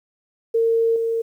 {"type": "tone with level steps", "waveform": "sine", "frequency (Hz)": 456.6, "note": "A#4", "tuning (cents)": -36, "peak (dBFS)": [-15, -19], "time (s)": [0.54, 1.22], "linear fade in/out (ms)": 10, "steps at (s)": 0.96, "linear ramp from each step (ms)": 2, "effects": ["9-bit"]}